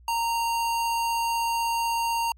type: tone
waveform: square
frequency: 926 Hz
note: A#5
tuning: 12 cents flat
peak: -24 dBFS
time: 0.08-2.32 s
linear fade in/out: 2 ms
effects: added 60 Hz sine -49 dBFS peak until 2.37 s + MP3 64 kbps